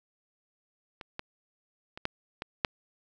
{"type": "clicks", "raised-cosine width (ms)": 0.3, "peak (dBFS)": [-25, -19, -25, -13, -19, -8], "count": 6, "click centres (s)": [1.012, 1.194, 1.975, 2.054, 2.421, 2.648], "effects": []}